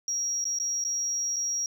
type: tone with dropouts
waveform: sine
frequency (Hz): 5660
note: F8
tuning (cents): +22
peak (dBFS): -25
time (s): 0.08-1.66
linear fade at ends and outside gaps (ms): 1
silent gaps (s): 0.442-0.453 / 0.587-0.599 / 0.84-0.849 / 1.361-1.365
effects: tanh soft clip ceiling -23 dBFS